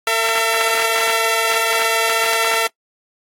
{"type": "tone pair together", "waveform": "10% pulse", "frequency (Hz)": [452.9, 671], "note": ["A#4", "E5"], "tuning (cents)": [-50, 31], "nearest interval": "perfect fifth", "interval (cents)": 681, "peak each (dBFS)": -10, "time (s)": [0.07, 2.67], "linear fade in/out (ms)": 2, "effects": ["noise-tail reverb RT60 0.1 s tail -24 dB re dry", "AAC 48 kbps"]}